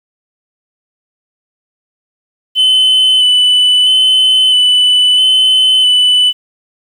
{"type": "tone with vibrato", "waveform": "sine", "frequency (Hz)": 3015, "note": "F#7", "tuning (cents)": 32, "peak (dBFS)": -3, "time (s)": [2.55, 6.33], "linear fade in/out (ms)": 50, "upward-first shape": "square", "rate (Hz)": 0.76, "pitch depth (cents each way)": 15, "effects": ["tanh soft clip ceiling -5 dBFS", "7-bit"]}